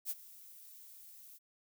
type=noise with ADSR envelope; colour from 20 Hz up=violet; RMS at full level=-36 dBFS; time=0.05-1.39 s; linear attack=53 ms; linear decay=36 ms; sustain=-19 dB; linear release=30 ms; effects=none